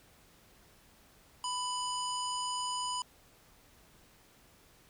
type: harmonic tone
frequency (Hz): 994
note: B5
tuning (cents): +11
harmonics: 1 / 3 / 5 / 7 / 9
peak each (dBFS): -35 / -40 / -42 / -43 / -45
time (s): 1.44-3.02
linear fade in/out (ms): 2
effects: pink hiss -62 dBFS RMS until 4.89 s